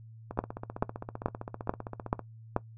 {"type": "two click trains", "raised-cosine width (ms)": 1, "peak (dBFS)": [-12, -23], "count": [6, 30], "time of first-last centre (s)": [[0.39, 2.564], [0.31, 2.193]], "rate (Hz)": [2.3, 15.4], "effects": ["noise-tail reverb RT60 0.1 s tail -18 dB re dry", "added 112 Hz sine -47 dBFS peak until 2.77 s"]}